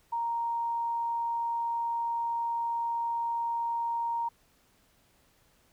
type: tone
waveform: sine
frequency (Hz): 932.3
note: A#5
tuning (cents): 0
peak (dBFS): -28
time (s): 0.12-4.29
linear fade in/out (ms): 10
effects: pink hiss -66 dBFS RMS until 5.72 s